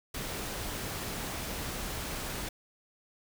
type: noise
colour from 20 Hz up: pink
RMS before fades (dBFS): -37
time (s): 0.14-2.49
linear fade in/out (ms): 5
effects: none